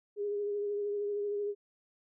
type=tone with vibrato; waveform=sine; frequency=410 Hz; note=G#4; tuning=22 cents flat; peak=-31 dBFS; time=0.16-1.55 s; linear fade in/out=50 ms; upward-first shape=triangle; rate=13 Hz; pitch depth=28 cents each way; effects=none